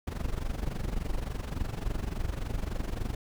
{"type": "noise with amplitude modulation", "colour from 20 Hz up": "brown", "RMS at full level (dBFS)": -29, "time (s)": [0.07, 3.15], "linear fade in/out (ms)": 5, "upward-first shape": "sine", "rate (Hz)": 23.5, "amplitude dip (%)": 80, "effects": []}